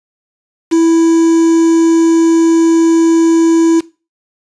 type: tone with quantisation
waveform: triangle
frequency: 329.6 Hz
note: E4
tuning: in tune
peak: -4 dBFS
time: 0.71-3.81 s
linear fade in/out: 20 ms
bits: 4
effects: noise-tail reverb RT60 0.3 s tail -19 dB re dry + resampled to 22050 Hz